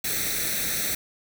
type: noise with comb filter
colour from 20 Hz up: white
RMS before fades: -27 dBFS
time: 0.04-0.95 s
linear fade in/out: 5 ms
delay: 0.5 ms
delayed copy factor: +0.75
effects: none